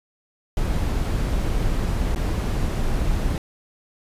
brown noise with dropouts, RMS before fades -22 dBFS, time 0.57-3.38 s, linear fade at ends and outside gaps 1 ms, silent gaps 2.148-2.159 s, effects resampled to 32000 Hz

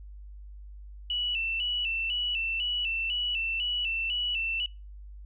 sine tone with vibrato, 2806 Hz, F7, 8 cents sharp, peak -27 dBFS, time 1.1-4.66 s, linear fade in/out 2 ms, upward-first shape square, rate 2 Hz, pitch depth 81 cents each way, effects noise-tail reverb RT60 0.3 s tail -25 dB re dry + added 50 Hz sine -42 dBFS peak until 5.25 s

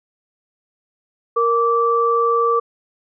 sine tone pair together, 466.2 / 1163.9 Hz, A#4 / D6, 0 / -16 cents, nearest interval octave + major third, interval 1584 cents, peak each -17 / -16 dBFS, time 1.36-2.6 s, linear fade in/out 10 ms, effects none

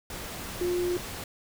sine tone in noise, 354.8 Hz, F4, 27 cents sharp, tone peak -25 dBFS, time 0.61-0.97 s, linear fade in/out 2 ms, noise pink, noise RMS -38 dBFS, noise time 0.1-1.24 s, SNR +10 dB, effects none

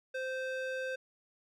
square tone with band-pass filter, 520 Hz, C5, 11 cents flat, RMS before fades -37 dBFS, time 0.14-0.96 s, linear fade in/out 10 ms, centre 1300 Hz, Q 0.92, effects none

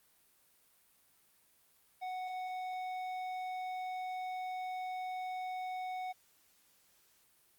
triangle tone with tanh clipping, 740 Hz, F#5, in tune, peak -39 dBFS, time 2.01-6.13 s, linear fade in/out 20 ms, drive 14 dB, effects white hiss -69 dBFS RMS until 7.58 s + Opus 32 kbps

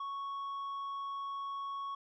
sine tone with tanh clipping, 1108.7 Hz, C#6, in tune, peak -38 dBFS, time 0-1.95 s, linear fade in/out 5 ms, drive 4 dB, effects none

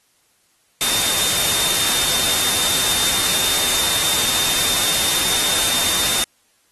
sine tone in noise, 3630 Hz, A#7, 47 cents flat, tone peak -24 dBFS, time 0.81-6.24 s, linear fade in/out 0 ms, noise white, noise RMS -19 dBFS, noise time 0.81-6.24 s, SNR -8 dB, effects white hiss -61 dBFS RMS until 6.71 s + AAC 32 kbps

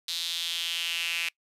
sawtooth tone with high-pass filter sweep, 169 Hz, E3, 43 cents sharp, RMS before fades -31 dBFS, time 0.08-1.29 s, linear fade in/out 5 ms, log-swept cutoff 3900 to 2500 Hz, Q 4.6, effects noise-tail reverb RT60 0.1 s tail -24 dB re dry + resampled to 32000 Hz

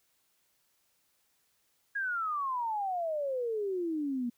sine exponential sweep, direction down, 1661.2 to 234.1 Hz, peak -30 dBFS, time 1.95-4.3 s, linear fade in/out 10 ms, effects white hiss -73 dBFS RMS until 4.37 s

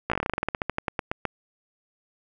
slowing click train, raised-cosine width 0.5 ms, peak -10 dBFS, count 21, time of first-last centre 0.1-1.253 s, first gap 16 ms, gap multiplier 1.12, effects none

